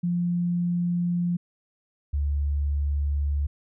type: tone pair in turn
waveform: sine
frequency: 174.61 / 71.9 Hz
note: F3 / D2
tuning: 0 / -36 cents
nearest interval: octave + minor third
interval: 1536 cents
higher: first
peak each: -22 dBFS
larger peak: neither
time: 0.03-1.37 / 2.13-3.47 s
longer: neither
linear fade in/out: 10 ms
effects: none